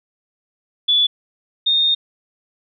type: tone pair in turn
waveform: sine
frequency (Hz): 3445 / 3672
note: A7 / A#7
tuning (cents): -37 / -27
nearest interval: minor second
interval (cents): 110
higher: second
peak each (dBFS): -12 / -13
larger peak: first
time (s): 0.88-1.07 / 1.66-1.95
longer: second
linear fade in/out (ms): 10
effects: none